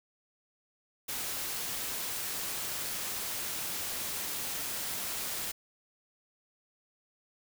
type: noise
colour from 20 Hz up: white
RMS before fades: -36 dBFS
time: 1.08-5.52 s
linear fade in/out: 10 ms
effects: none